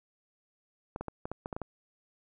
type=clicks; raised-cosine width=1 ms; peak=-22 dBFS; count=9; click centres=0.961 / 1.01 / 1.083 / 1.255 / 1.316 / 1.459 / 1.528 / 1.565 / 1.617 s; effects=none